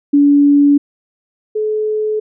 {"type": "tone pair in turn", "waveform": "sine", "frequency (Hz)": [286.4, 429.1], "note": ["D4", "A4"], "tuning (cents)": [-43, -43], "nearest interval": "perfect fifth", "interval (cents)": 700, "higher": "second", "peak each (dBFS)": [-6, -14], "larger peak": "first", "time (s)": [[0.13, 0.78], [1.55, 2.2]], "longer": "neither", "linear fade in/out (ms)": 10, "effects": []}